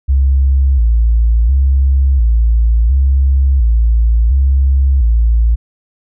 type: tone with vibrato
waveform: sine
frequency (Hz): 61.8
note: B1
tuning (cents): +2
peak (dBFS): -6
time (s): 0.08-5.56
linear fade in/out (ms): 20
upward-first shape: square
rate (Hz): 0.71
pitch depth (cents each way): 150
effects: tanh soft clip ceiling -3 dBFS